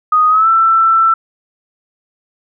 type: tone with pitch glide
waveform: sine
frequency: 1244.5 to 1333.8 Hz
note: D#6 to E6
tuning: 0 to +20 cents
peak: -7 dBFS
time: 0.12-1.14 s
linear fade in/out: 5 ms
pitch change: +120 cents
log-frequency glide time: 0.29-0.48 s
effects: none